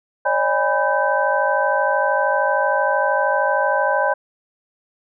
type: tone cluster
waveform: sine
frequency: 553 / 606 / 819 / 991 / 1545 Hz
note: C#5 / D#5 / G#5 / B5 / G6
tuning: -4 / -46 / -24 / +6 / -26 cents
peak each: -22 dBFS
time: 0.25-4.14 s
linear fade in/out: 10 ms
effects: none